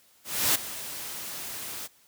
white noise with ADSR envelope, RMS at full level -22 dBFS, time 0.24-1.88 s, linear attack 310 ms, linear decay 11 ms, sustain -15 dB, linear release 26 ms, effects white hiss -61 dBFS RMS until 2.07 s + high-pass 60 Hz 12 dB/octave

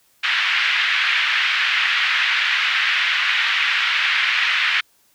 pink band-pass noise, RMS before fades -19 dBFS, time 0.23-4.81 s, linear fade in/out 10 ms, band 1600 to 3200 Hz, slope 24 dB/octave, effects white hiss -59 dBFS RMS until 5.14 s

